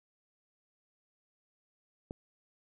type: click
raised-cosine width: 2 ms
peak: -26 dBFS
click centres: 2.109 s
effects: none